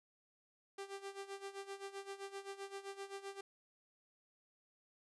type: tone with tremolo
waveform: sawtooth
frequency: 394.2 Hz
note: G4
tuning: 10 cents sharp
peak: -39 dBFS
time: 0.78-3.41 s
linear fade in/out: 5 ms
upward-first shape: sine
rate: 7.7 Hz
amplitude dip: 80%
effects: resampled to 24000 Hz